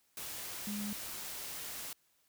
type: tone in noise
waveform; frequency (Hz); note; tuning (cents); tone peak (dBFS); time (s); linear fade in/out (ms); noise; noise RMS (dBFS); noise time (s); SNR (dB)
sine; 206.5; G#3; -10; -37; 0.67-0.93; 2; white; -43; 0.17-1.93; +3
effects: white hiss -73 dBFS RMS until 2.28 s